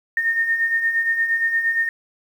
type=beating tone pair; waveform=sine; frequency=1823 / 1831.6 Hz; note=A#6 / A#6; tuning=-39 / -31 cents; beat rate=8.6 Hz; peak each=-26 / -18 dBFS; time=0.17-1.89 s; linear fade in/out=2 ms; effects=8-bit